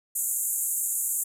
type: band-pass noise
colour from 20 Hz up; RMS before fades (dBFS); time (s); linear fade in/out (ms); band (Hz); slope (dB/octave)
pink; -28; 0.15-1.24; 10; 6900 to 14000; 96
effects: none